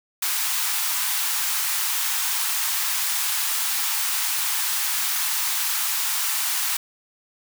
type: high-pass noise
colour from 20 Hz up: white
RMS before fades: -24 dBFS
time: 0.22-6.77 s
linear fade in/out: 5 ms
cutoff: 810 Hz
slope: 48 dB/octave
effects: none